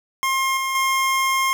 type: tone with level steps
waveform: 25% pulse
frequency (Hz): 1066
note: C6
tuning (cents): +32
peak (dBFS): -15 / -18 / -14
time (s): 0.23-1.53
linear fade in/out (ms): 0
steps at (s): 0.57 / 0.75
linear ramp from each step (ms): 2
effects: none